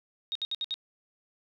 sine tone bursts, 3729 Hz, A#7, in tune, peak -29 dBFS, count 5, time 0.32-0.741 s, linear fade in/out 0 ms, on 33 ms, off 64 ms, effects none

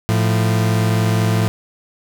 40% pulse tone pair together, 110 / 174.76 Hz, A2 / F3, 0 / +1 cents, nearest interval minor sixth, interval 801 cents, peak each -14 / -20 dBFS, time 0.09-1.48 s, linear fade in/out 0 ms, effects none

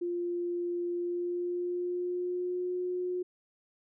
sine tone with pitch glide, 349.2 to 361.1 Hz, F4 to F#4, 0 to -42 cents, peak -30 dBFS, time 0.01-3.23 s, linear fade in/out 10 ms, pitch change +58 cents, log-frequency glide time 0.93-2.74 s, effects none

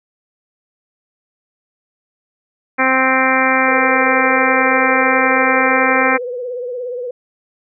harmonic tone, 261.6 Hz, C4, in tune, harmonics 1 / 2 / 3 / 4 / 5 / 6 / 7 / 8 / 9, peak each -20 / -20 / -20 / -20 / -20 / -20 / -20 / -20 / -20 dBFS, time 2.78-6.18 s, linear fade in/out 20 ms
sine tone with vibrato, 493.9 Hz, B4, in tune, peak -21 dBFS, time 3.68-7.11 s, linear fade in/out 5 ms, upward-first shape triangle, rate 17 Hz, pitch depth 76 cents each way
effects none

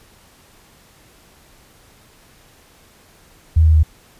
sine tone with pitch steps, 80 / 78.94 / 77.9 Hz, D#2 / D#2 / D#2, +49 / +26 / +3 cents, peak -8 dBFS, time 3.56-3.833 s, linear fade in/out 10 ms, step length 91 ms, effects pink hiss -50 dBFS RMS until 4.19 s + resampled to 32000 Hz

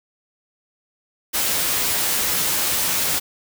white noise with comb filter, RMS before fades -21 dBFS, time 1.33-3.2 s, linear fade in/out 20 ms, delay 12 ms, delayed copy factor +0.5, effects none

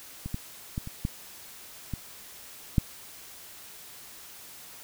clicks, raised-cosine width 5 ms, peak -22 / -18 / -18 / -25 / -15 / -19 / -8 dBFS, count 7, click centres 0.26 / 0.344 / 0.779 / 0.874 / 1.051 / 1.937 / 2.782 s, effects white hiss -47 dBFS RMS until 4.83 s

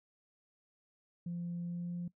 sine tone with pitch glide, 172.9 to 174.61 Hz, F3 to F3, -17 to 0 cents, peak -35 dBFS, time 1.26-2.08 s, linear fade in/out 5 ms, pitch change +17 cents, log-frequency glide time 1.61-1.95 s, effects noise-tail reverb RT60 0.1 s tail -20 dB re dry + tanh soft clip ceiling -33 dBFS

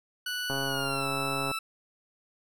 20% pulse tone with pitch glide, 1480 to 1318.5 Hz, F#6 to E6, 0 to 0 cents, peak -26 dBFS, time 0.26-1.59 s, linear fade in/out 5 ms, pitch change -200 cents, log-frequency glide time 0.65-1.07 s
click train, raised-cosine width 1 ms, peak -20 dBFS, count 140, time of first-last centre 0.5-1.515 s, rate 137 Hz
effects none

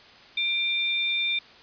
sine tone pair together, 2368 / 3605 Hz, D7 / A7, +14 / +41 cents, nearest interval perfect fifth, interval 727 cents, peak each -26 dBFS, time 0.37-1.39 s, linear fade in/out 5 ms, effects white hiss -50 dBFS RMS until 1.62 s + resampled to 11025 Hz

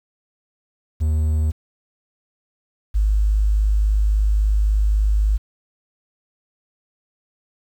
triangle / sine tone pair in turn, 77.78 / 51.82 Hz, D#2 / G#1, 0 / -3 cents, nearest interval perfect fifth, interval 703 cents, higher first, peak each -14 dBFS, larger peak neither, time 1-1.52 / 2.94-5.38 s, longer second, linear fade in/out 20 ms, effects 8-bit

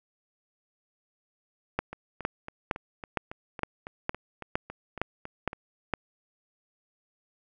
two click trains, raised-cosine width 0.5 ms, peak -11 / -23 dBFS, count 10 / 14, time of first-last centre 1.79-5.937 / 1.93-5.531 s, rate 2.17 / 3.61 Hz, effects none

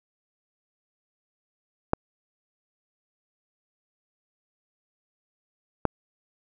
clicks, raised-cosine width 1 ms, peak -6 dBFS, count 2, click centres 1.934 / 5.853 s, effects none

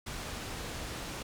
pink low-pass noise, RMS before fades -40 dBFS, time 0.06-1.23 s, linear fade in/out 10 ms, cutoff 8700 Hz, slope 12 dB/octave, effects none

